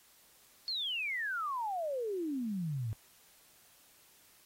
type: exponential sweep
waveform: sine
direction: down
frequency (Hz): 4435 to 103.83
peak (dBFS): -33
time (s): 0.68-2.93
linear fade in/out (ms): 0
effects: white hiss -63 dBFS RMS until 4.45 s + AAC 48 kbps